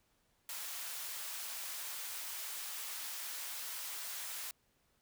white high-pass noise, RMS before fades -43 dBFS, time 0.49-4.51 s, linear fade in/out 2 ms, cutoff 790 Hz, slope 12 dB/octave, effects pink hiss -75 dBFS RMS until 5.01 s

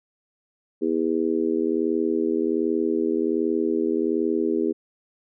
harmonic tone, 81.3 Hz, E2, 23 cents flat, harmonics 3 / 4 / 5 / 6, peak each -27 / -24 / -24 / -34 dBFS, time 0.81-4.73 s, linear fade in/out 20 ms, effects none

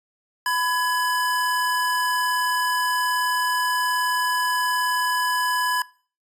square tone pair together, 1000 / 1679.6 Hz, B5 / G#6, +21 / +19 cents, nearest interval major sixth, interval 898 cents, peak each -24 dBFS, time 0.46-5.82 s, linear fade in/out 2 ms, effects noise-tail reverb RT60 0.4 s tail -21 dB re dry + resampled to 32000 Hz

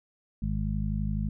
harmonic tone, 51.91 Hz, G#1, in tune, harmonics 1 / 2 / 3 / 4, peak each -30 / -34 / -33 / -33 dBFS, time 0.42-1.29 s, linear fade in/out 5 ms, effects none

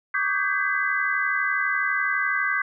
sine tone cluster, 1137 / 1209 / 1550 / 1630 / 2014 Hz, C#6 / D6 / G6 / G#6 / B6, +44 / +50 / -20 / -33 / +33 cents, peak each -30 / -32 / -25 / -28 / -27 dBFS, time 0.14-2.62 s, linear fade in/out 5 ms, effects none

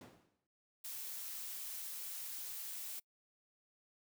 brown noise with exponential decay, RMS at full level -44 dBFS, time 0.01-0.47 s, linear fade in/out 2 ms, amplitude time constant 100 ms
blue noise, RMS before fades -45 dBFS, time 0.84-3 s, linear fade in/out 10 ms
effects noise-tail reverb RT60 0.1 s tail -25 dB re dry + high-pass 200 Hz 12 dB/octave

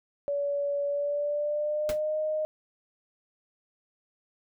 sine tone with pitch glide, 570 to 618 Hz, C#5 to D#5, +48 to -12 cents, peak -26 dBFS, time 0.28-2.45 s, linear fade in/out 0 ms, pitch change +140 cents, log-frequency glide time 0.86-2.18 s
pink noise with exponential decay, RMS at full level -31 dBFS, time 1.89-2 s, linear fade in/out 1 ms, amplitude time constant 23 ms
effects none

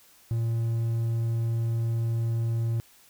triangle tone, 115 Hz, A#2, 23 cents flat, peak -22 dBFS, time 0.31-2.8 s, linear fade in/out 0 ms, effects white hiss -57 dBFS RMS until 3.09 s

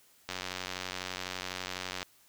click train, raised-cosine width 0.2 ms, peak -18 dBFS, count 161, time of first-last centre 0.29-2.029 s, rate 92 Hz, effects white hiss -63 dBFS RMS until 2.28 s

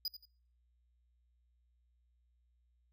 square tone with echo, 4936 Hz, D#8, 15 cents flat, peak -35 dBFS, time 0.05-0.08 s, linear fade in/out 2 ms, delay 87 ms, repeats 2, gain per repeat -11 dB, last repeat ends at 0.254 s, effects noise-tail reverb RT60 0.5 s tail -24 dB re dry + added 60 Hz sine -70 dBFS peak until 2.92 s

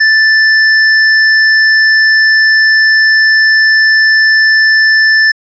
sine tone with hard clipping, 1760 Hz, A6, in tune, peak -6 dBFS, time 0-5.32 s, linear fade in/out 10 ms, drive 17 dB, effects resampled to 16000 Hz

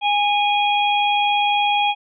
harmonic tone, 823 Hz, G#5, 16 cents flat, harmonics 1 / 3 / 4, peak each -17 / -22 / -23 dBFS, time 0.01-1.95 s, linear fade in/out 50 ms, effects none

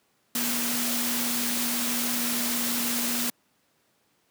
sine tone in noise, 240 Hz, B3, 49 cents flat, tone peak -31 dBFS, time 0.35-3.3 s, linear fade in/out 2 ms, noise white, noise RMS -28 dBFS, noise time 0.35-3.3 s, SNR -6 dB, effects pink hiss -68 dBFS RMS until 4.3 s + high-pass 150 Hz 12 dB/octave

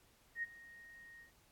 sine tone with ADSR envelope, 1864.7 Hz, A#6, in tune, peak -35 dBFS, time 0.35-1.32 s, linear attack 78 ms, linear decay 26 ms, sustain -19 dB, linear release 120 ms, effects pink hiss -69 dBFS RMS until 1.51 s + AAC 64 kbps

